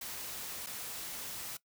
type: noise with dropouts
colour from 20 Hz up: white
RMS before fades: -42 dBFS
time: 0.01-1.57 s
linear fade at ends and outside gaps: 5 ms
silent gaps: 0.663-0.668 s
effects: noise-tail reverb RT60 0.1 s tail -19 dB re dry